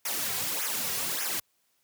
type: noise with flanger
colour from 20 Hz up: white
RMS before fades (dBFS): -31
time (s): 0.05-1.4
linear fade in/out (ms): 5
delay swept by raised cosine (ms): 0.23 to 3.43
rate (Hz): 1.7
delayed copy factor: -0.95
effects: white hiss -72 dBFS RMS until 1.83 s + high-pass 60 Hz 12 dB/octave